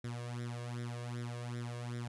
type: tone with flanger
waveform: sawtooth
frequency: 120.3 Hz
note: B2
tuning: 45 cents flat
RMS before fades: -41 dBFS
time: 0.04-2.08 s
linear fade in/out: 5 ms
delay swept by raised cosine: 0.54 to 1.84 ms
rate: 2.6 Hz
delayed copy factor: +0.8
effects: resampled to 24000 Hz